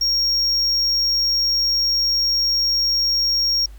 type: tone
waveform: triangle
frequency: 5570 Hz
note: F8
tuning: 5 cents flat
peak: -15 dBFS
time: 0.01-3.66 s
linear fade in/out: 5 ms
effects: added 50 Hz sine -36 dBFS peak until 3.78 s + pink hiss -54 dBFS RMS until 3.78 s